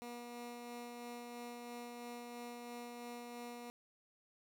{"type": "tone with tremolo", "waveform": "15% pulse", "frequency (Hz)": 240, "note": "B3", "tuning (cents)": -49, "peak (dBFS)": -39, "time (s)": [0.02, 3.7], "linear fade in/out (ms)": 0, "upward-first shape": "sine", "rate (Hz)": 3, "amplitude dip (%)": 25, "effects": []}